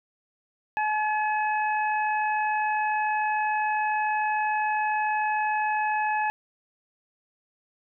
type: harmonic tone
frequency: 853 Hz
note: G#5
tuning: 46 cents sharp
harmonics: 1 / 2 / 3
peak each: -24 / -30 / -34 dBFS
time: 0.77-6.3 s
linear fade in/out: 0 ms
effects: none